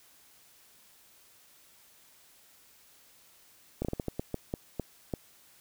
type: slowing click train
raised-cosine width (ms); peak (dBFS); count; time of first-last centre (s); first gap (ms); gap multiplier
2; -18; 11; 3.82-5.138; 28; 1.32
effects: white hiss -60 dBFS RMS until 5.6 s